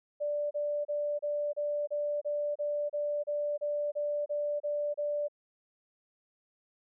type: tone bursts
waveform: sine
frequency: 587.3 Hz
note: D5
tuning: in tune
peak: -29 dBFS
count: 15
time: 0.2-5.284 s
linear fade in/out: 20 ms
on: 310 ms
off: 31 ms
effects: none